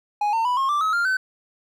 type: tone with pitch steps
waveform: triangle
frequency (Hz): 830.6 / 905.8 / 987.8 / 1077.2 / 1174.6 / 1281 / 1396.9 / 1523.3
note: G#5 / A#5 / B5 / C#6 / D6 / E6 / F6 / F#6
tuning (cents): 0 / -50 / 0 / -50 / 0 / -50 / 0 / +50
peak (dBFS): -17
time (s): 0.21-1.17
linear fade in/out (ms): 5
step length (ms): 120
effects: none